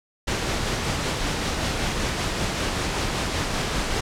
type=noise with tremolo; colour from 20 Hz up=pink; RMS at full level=-24 dBFS; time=0.27-4.01 s; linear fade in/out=10 ms; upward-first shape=sine; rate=5.2 Hz; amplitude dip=25%; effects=low-pass 7000 Hz 12 dB/octave